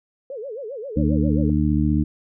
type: tone with vibrato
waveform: sine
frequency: 490 Hz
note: B4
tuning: 14 cents flat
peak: -29 dBFS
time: 0.3-1.5 s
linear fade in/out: 2 ms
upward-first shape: sine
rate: 7.5 Hz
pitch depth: 270 cents each way
type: harmonic tone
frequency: 75.2 Hz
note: D2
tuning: 42 cents sharp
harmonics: 1 / 2 / 3 / 4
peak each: -22 / -22 / -22 / -22 dBFS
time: 0.96-2.04 s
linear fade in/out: 10 ms
effects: none